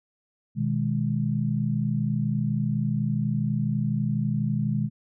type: chord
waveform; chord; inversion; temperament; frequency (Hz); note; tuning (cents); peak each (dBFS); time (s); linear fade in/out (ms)
sine; G# minor; first; equal; 123.47 / 155.56 / 207.7; B2 / D#3 / G#3; 0 / 0 / 0; -27; 0.55-4.9; 50
effects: none